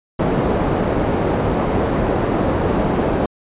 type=low-pass noise; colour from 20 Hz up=white; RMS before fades=-18 dBFS; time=0.19-3.26 s; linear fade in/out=5 ms; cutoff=540 Hz; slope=12 dB/octave; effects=resampled to 8000 Hz